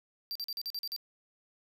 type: tone bursts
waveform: square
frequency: 4699 Hz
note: D8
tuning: in tune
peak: -35 dBFS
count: 8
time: 0.31-0.963 s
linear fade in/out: 0 ms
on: 44 ms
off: 43 ms
effects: none